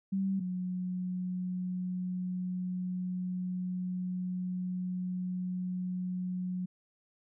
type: tone pair in turn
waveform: sine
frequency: 193.1 / 182.17 Hz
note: G3 / F#3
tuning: -26 / -27 cents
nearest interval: minor second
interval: 101 cents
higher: first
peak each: -28 / -32 dBFS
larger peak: first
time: 0.12-0.4 / 0.4-6.66 s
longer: second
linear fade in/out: 10 ms
effects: none